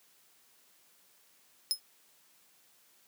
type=tone with exponential decay; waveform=sawtooth; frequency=5140 Hz; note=E8; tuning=45 cents flat; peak=-20 dBFS; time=1.71-1.8 s; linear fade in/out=0 ms; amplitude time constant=18 ms; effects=white hiss -65 dBFS RMS until 3.07 s + high-pass 150 Hz 12 dB/octave